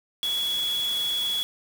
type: tone in noise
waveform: sine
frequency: 3369 Hz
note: G#7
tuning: 24 cents sharp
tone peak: -24 dBFS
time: 0.23-1.43 s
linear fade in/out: 0 ms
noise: white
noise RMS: -37 dBFS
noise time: 0.23-1.43 s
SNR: +10 dB
effects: none